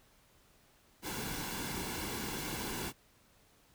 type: noise with comb filter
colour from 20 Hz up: pink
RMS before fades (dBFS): -39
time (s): 1.02-2.93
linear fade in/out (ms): 50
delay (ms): 1.6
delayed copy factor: -0.55
effects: pink hiss -66 dBFS RMS until 3.74 s